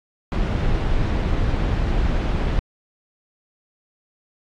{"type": "noise", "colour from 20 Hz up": "brown", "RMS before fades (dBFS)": -20, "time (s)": [0.32, 2.59], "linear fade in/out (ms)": 0, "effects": ["low-pass 4000 Hz 12 dB/octave", "AAC 48 kbps"]}